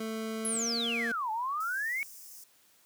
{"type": "tone with pitch glide", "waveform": "25% pulse", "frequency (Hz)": [221.3, 232.7], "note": ["A3", "A#3"], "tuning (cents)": [10, -3], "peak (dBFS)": -30, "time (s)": [0, 1.12], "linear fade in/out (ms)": 5, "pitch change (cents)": 87, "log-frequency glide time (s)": [0.45, 0.7]}
{"type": "exponential two-way sweep", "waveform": "sine", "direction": "down then up", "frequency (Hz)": [11175, 850, 2266], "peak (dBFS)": -30, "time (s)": [0.45, 2.03], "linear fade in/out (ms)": 0, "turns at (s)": 1.31}
{"type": "high-pass noise", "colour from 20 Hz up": "white", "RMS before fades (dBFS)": -49, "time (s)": [1.6, 2.44], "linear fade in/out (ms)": 5, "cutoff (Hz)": 4900, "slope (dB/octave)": 96}
{"effects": ["white hiss -64 dBFS RMS until 2.85 s", "high-pass 80 Hz 12 dB/octave"]}